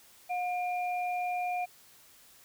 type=tone pair together; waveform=sine; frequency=718.1 / 2394 Hz; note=F5 / D7; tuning=+48 / +33 cents; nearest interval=octave + major sixth; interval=2085 cents; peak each=-30 / -39 dBFS; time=0.29-1.66 s; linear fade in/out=20 ms; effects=white hiss -58 dBFS RMS until 2.44 s